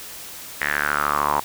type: tone with band-pass filter sweep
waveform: sawtooth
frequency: 73.42 Hz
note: D2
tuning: in tune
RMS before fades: -22 dBFS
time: 0.61-1.4 s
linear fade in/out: 5 ms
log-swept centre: 1900 to 940 Hz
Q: 6.4
effects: white hiss -37 dBFS RMS until 1.44 s